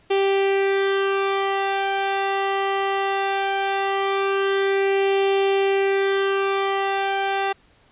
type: tone with flanger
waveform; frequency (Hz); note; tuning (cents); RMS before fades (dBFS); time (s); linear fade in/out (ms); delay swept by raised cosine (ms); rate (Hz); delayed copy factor
sawtooth; 392; G4; 0; -21; 0.1-7.53; 10; 0.34 to 1.54; 0.19; +0.55
effects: pink hiss -57 dBFS RMS until 7.91 s + resampled to 8000 Hz